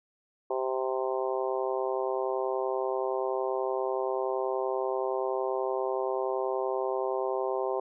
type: harmonic tone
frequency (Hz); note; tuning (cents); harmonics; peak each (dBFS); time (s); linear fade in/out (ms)
130.5; C3; -4; 3 / 4 / 5 / 6 / 7 / 8; -31 / -33 / -35 / -37 / -38 / -39; 0.5-7.8; 5
effects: none